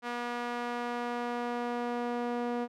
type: tone with band-pass filter sweep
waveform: sawtooth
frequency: 240.8 Hz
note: B3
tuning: 44 cents flat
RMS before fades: -34 dBFS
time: 0.02-2.68 s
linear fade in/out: 50 ms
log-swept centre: 1300 to 540 Hz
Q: 0.81
effects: none